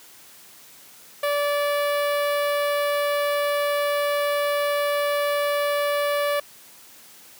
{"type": "tone with notch filter", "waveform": "sawtooth", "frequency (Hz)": 579, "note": "D5", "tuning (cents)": -25, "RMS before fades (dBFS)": -23, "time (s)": [1.23, 6.4], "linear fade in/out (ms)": 5, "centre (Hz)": 6600, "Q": 0.89, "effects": ["white hiss -48 dBFS RMS until 7.39 s", "high-pass 100 Hz 12 dB/octave"]}